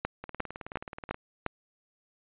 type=two click trains; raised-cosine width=0.5 ms; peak=-14 / -24 dBFS; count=5 / 18; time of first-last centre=0.05-1.463 / 0.24-1.144 s; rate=2.83 / 18.8 Hz; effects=resampled to 8000 Hz